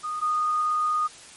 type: tone pair in turn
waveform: sine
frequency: 1233 / 1233 Hz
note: D#6 / D#6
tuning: -16 / -16 cents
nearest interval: unison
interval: 0 cents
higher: neither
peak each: -27 / -21 dBFS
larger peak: second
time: 0.03-0.21 / 0.21-1.08 s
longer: second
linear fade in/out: 20 ms
effects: white hiss -46 dBFS RMS until 1.36 s + MP3 48 kbps